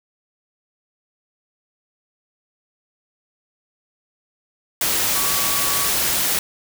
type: tone in noise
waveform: sine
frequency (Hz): 1135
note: C#6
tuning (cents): +41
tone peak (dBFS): -29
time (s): 5.15-5.89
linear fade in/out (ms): 2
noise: white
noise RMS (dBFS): -20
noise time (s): 4.81-6.39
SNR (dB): -12
effects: none